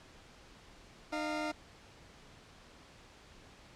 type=tone pair together; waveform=20% pulse; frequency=305.6 / 697.4 Hz; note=D#4 / F5; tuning=-31 / -3 cents; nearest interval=octave + major second; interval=1428 cents; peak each=-31 / -34 dBFS; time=1.12-1.52 s; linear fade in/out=10 ms; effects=pink hiss -57 dBFS RMS until 3.75 s + low-pass 6000 Hz 12 dB/octave